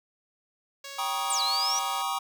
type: tone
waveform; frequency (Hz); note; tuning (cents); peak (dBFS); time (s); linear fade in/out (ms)
5% pulse; 554.4; C#5; 0; -27; 0.84-2.02; 5
type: chord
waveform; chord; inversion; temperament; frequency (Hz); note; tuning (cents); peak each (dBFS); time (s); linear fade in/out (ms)
square; Eb dominant seventh; first; equal with one note detuned; 784 / 953 / 1108.7 / 1244.5; G5 / Bb5 / Db6 / Eb6; 0 / +38 / 0 / 0; -34; 0.98-2.19; 10
type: exponential two-way sweep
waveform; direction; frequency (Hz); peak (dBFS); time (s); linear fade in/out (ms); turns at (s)
sine; down then up; 9397 to 3895 to 5940; -26; 1.3-1.79; 2; 1.42
effects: none